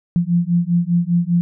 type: beating tone pair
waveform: sine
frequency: 170.6 / 175.6 Hz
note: F3 / F3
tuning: -40 / +10 cents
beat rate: 5 Hz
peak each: -17 dBFS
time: 0.16-1.41 s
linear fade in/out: 0 ms
effects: none